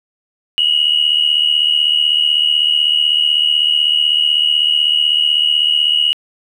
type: tone pair together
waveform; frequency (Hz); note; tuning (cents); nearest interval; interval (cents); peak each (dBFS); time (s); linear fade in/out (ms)
sine; 2874 / 2950; F7 / F#7; +49 / -6; unison; 45; -12 / -14; 0.58-6.13; 0
effects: tanh soft clip ceiling -4 dBFS + 8-bit